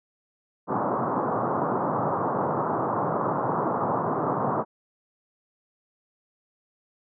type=band-pass noise; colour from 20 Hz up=white; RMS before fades=-26 dBFS; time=0.67-4.65 s; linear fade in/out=50 ms; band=110 to 1200 Hz; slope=48 dB/octave; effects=none